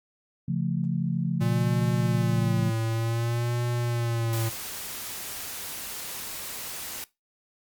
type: chord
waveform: sine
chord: Db augmented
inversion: none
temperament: equal with one note detuned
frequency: 138.59 / 172.11 / 220 Hz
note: Db3 / F3 / A3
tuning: 0 / -25 / 0 cents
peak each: -28 / -27 / -32 dBFS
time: 0.48-2.7 s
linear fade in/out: 5 ms
type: tone with vibrato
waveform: square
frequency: 116.54 Hz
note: A#2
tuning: in tune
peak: -26 dBFS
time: 1.4-4.5 s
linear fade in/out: 20 ms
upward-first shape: sine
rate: 0.55 Hz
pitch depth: 57 cents each way
type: noise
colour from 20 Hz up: white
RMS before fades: -36 dBFS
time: 4.33-7.04 s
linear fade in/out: 0 ms
effects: noise-tail reverb RT60 0.2 s tail -19 dB re dry + Opus 48 kbps